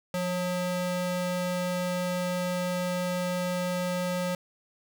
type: ring-modulated tone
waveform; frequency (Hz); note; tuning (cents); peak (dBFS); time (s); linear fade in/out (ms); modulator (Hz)
square; 360; F#4; -47; -25; 0.14-4.35; 2; 183
effects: none